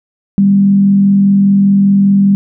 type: tone with frequency modulation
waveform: sine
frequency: 197.8 Hz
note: G3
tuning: 16 cents sharp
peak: -5 dBFS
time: 0.38-2.35 s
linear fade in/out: 0 ms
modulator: 45 Hz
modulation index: 0.27
effects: none